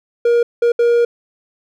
triangle tone bursts at uneven times, 473.3 Hz, A#4, 26 cents sharp, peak -8 dBFS, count 3, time 0.25-0.43 / 0.62-0.72 / 0.79-1.05 s, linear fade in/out 5 ms, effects none

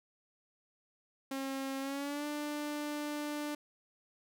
sawtooth tone with pitch glide, 269.8 to 295.9 Hz, C#4 to D4, -47 to +13 cents, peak -32 dBFS, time 1.31-3.55 s, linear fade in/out 5 ms, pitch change +160 cents, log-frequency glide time 1.8-2.26 s, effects none

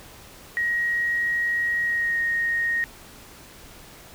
sine tone with pitch glide, 1892 to 1863.8 Hz, A#6 to A#6, +25 to -1 cents, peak -21 dBFS, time 0.57-2.84 s, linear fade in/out 0 ms, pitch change -26 cents, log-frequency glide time 1.82-2.19 s, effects pink hiss -46 dBFS RMS until 4.14 s

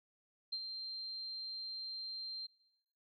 sine tone with ADSR envelope, 4159 Hz, C8, 11 cents flat, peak -35 dBFS, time 0.52-2.47 s, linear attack 10 ms, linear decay 62 ms, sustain -6 dB, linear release 12 ms, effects noise-tail reverb RT60 0.9 s tail -19 dB re dry

